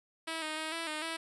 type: tone with pitch steps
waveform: 5% pulse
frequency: 324.7 / 310.3 / 314.9 / 330.9 / 307 / 327.4 Hz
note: E4 / D#4 / D#4 / E4 / D#4 / E4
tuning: -26 / -5 / +21 / +7 / -23 / -12 cents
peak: -24 dBFS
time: 0.27-1.17 s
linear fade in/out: 10 ms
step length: 150 ms
effects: resampled to 24000 Hz